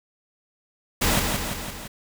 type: noise with echo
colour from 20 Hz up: pink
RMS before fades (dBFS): -21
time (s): 1.01-1.2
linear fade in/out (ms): 10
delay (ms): 170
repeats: 4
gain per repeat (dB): -4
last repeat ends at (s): 1.88
effects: none